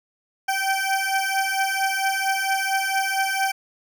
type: beating tone pair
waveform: 20% pulse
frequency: 773 / 777.4 Hz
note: G5 / G5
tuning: -24 / -15 cents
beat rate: 4.4 Hz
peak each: -19 dBFS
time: 0.48-3.52 s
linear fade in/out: 10 ms
effects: none